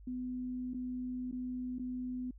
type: tone with dropouts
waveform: sine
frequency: 251.2 Hz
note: B3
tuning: 30 cents sharp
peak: -36 dBFS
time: 0.07-2.31 s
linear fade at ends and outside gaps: 5 ms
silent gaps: 0.736-0.743 / 1.314-1.325 / 1.785-1.794 s
effects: added 50 Hz sine -51 dBFS peak until 2.38 s